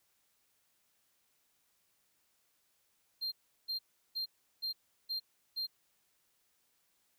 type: tone bursts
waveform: triangle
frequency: 4186 Hz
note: C8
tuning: in tune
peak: -33 dBFS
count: 6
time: 3.21-5.67 s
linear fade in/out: 20 ms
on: 110 ms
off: 360 ms
effects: white hiss -75 dBFS RMS until 7.18 s